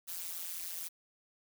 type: noise with amplitude modulation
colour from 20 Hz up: blue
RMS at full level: -37 dBFS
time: 0.07-0.89 s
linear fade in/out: 20 ms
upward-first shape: sine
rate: 173 Hz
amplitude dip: 100%
effects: none